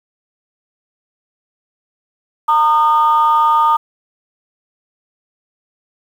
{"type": "tone pair together", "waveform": "sine", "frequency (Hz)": [914.8, 1223], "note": ["A#5", "D#6"], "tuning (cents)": [-33, -30], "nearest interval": "perfect fourth", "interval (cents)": 503, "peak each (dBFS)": -11, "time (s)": [2.48, 3.77], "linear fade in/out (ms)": 10, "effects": ["tanh soft clip ceiling -4 dBFS", "7-bit"]}